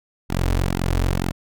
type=tone with flanger; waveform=sawtooth; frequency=44.69 Hz; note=F1; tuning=41 cents sharp; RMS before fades=-21 dBFS; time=0.29-1.32 s; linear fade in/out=20 ms; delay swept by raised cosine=1.7 to 5.8 ms; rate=2.1 Hz; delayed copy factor=-1; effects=none